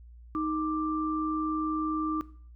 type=tone pair together; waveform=sine; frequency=312.3 / 1179 Hz; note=D#4 / D6; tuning=+7 / +6 cents; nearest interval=octave + major seventh; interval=2299 cents; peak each=-29 / -32 dBFS; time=0.35-2.21 s; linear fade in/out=0 ms; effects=noise-tail reverb RT60 0.5 s tail -18 dB re dry + added 59 Hz sine -47 dBFS peak until 2.55 s